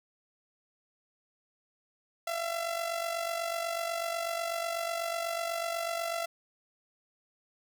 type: tone with amplitude modulation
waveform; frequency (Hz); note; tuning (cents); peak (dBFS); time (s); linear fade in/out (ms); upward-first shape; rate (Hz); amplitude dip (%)
sawtooth; 674; E5; +38; -25; 2.27-6.26; 5; sine; 48.1; 60
effects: none